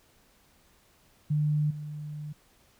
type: tone with level steps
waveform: sine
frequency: 150 Hz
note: D3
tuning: 37 cents sharp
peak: -23 / -35 dBFS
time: 1.3-2.33 s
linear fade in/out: 10 ms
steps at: 1.7 s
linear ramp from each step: 10 ms
effects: pink hiss -63 dBFS RMS until 2.79 s